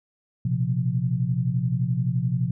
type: chord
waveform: sine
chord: Bb suspended second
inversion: none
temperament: equal with one note detuned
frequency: 119.2 / 130.81 / 174.61 Hz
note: Bb2 / C3 / F3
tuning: +39 / 0 / 0 cents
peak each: -26 / -24 / -27 dBFS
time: 0.45-2.51 s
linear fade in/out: 5 ms
effects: none